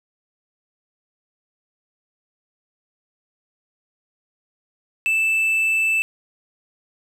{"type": "tone", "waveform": "triangle", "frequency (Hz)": 2641, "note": "E7", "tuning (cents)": 3, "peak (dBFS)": -15, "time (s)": [5.06, 6.02], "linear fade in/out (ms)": 0, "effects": []}